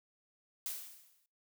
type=noise with exponential decay; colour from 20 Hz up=blue; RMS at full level=-37 dBFS; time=0.66-1.26 s; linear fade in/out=1 ms; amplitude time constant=130 ms; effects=noise-tail reverb RT60 0.5 s tail -25 dB re dry

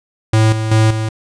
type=tone with tremolo; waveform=square; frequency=110 Hz; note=A2; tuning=in tune; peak=-9 dBFS; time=0.33-1.09 s; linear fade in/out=5 ms; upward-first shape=square; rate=2.6 Hz; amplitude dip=60%; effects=resampled to 22050 Hz

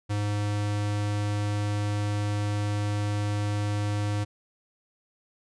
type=tone; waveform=square; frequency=103.5 Hz; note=G#2; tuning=5 cents flat; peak=-26 dBFS; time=0.09-4.25 s; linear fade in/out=20 ms; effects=resampled to 22050 Hz

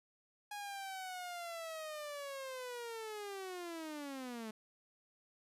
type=linear sweep; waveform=sawtooth; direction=down; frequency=830.6 to 213.8 Hz; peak=-39 dBFS; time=0.51-4.51 s; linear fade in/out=5 ms; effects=resampled to 32000 Hz

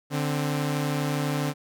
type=tone pair together; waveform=sawtooth; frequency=147.44 / 262.7 Hz; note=D3 / C4; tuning=+7 / +7 cents; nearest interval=minor seventh; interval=1000 cents; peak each=-22 / -26 dBFS; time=0.1-1.54 s; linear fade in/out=50 ms; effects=none

